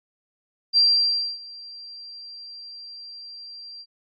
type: tone with ADSR envelope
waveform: sine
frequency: 4728 Hz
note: D8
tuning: 11 cents sharp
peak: -13 dBFS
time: 0.73-3.86 s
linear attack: 42 ms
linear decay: 610 ms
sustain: -24 dB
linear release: 52 ms
effects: AAC 48 kbps